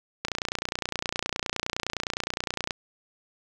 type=click train; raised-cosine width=0.2 ms; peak=-10 dBFS; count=74; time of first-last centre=0.25-2.708 s; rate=29.7 Hz; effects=none